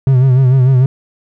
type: tone with vibrato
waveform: triangle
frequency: 130 Hz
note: C3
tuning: 11 cents flat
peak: -4 dBFS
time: 0.07-0.86 s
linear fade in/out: 2 ms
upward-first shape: sine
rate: 6.7 Hz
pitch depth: 71 cents each way
effects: none